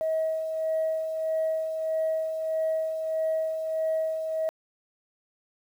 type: tone with tremolo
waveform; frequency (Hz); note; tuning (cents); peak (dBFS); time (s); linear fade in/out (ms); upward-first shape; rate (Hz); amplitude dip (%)
sine; 638; D#5; +43; -22; 0.01-4.49; 0; sine; 1.6; 50
effects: tanh soft clip ceiling -20 dBFS + 9-bit